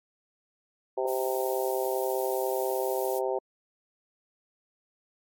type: harmonic tone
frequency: 130.1 Hz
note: C3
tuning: 9 cents flat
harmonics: 3 / 4 / 5 / 6 / 7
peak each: -30 / -31 / -34 / -36 / -37 dBFS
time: 0.97-3.39 s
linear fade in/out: 10 ms
type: noise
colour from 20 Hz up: violet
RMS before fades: -39 dBFS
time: 1.07-3.2 s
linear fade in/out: 20 ms
effects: AAC 64 kbps